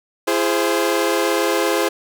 sawtooth chord, E augmented, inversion none, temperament equal with one note detuned, 337.9 / 415.3 / 523.3 Hz, E4 / G#4 / B#4, +43 / 0 / 0 cents, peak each -17 dBFS, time 0.27-1.89 s, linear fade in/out 10 ms, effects none

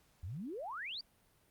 sine exponential sweep, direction up, 76 to 4867 Hz, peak -40 dBFS, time 0.23-1.01 s, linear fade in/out 5 ms, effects pink hiss -70 dBFS RMS until 1.5 s + Opus 48 kbps

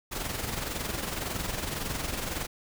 pink noise with amplitude modulation, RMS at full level -31 dBFS, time 0.11-2.47 s, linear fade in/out 20 ms, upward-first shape sine, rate 21.8 Hz, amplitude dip 55%, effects none

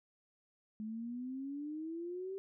sine exponential sweep, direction up, 212.6 to 392 Hz, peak -39 dBFS, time 0.8-2.38 s, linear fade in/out 0 ms, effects none

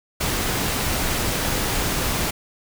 pink noise, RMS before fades -23 dBFS, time 0.2-2.31 s, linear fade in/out 10 ms, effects none

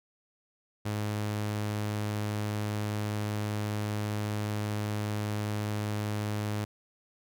sawtooth tone, 105.1 Hz, G#2, 21 cents sharp, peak -26 dBFS, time 0.85-6.65 s, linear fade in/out 10 ms, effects none

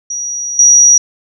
sine tone with level steps, 5780 Hz, F#8, 41 cents flat, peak -17 / -3 dBFS, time 0.1-0.98 s, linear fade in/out 5 ms, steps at 0.59 s, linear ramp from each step 2 ms, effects none

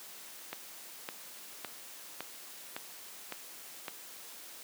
click train, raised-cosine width 0.3 ms, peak -21 dBFS, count 7, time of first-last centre 0.53-3.882 s, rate 1.79 Hz, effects white hiss -49 dBFS RMS until 4.63 s + high-pass 200 Hz 12 dB/octave

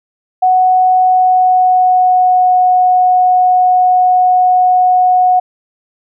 sine tone with pitch glide, 740 to 732.3 Hz, F#5 to F#5, 0 to -18 cents, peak -6 dBFS, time 0.42-5.4 s, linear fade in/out 10 ms, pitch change -18 cents, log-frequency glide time 1.03-2.53 s, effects none

